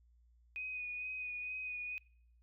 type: tone with vibrato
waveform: sine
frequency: 2489 Hz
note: D#7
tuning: in tune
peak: -39 dBFS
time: 0.56-1.98 s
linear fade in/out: 0 ms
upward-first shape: sine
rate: 2.2 Hz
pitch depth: 22 cents each way
effects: noise-tail reverb RT60 0.7 s tail -26 dB re dry + added 59 Hz sine -64 dBFS peak until 2.42 s